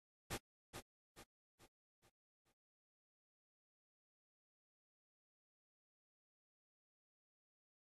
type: noise with echo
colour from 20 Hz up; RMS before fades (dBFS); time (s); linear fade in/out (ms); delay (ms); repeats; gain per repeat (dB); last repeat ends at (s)
pink; -44; 0.3-0.38; 20; 430; 5; -7; 2.53
effects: AAC 32 kbps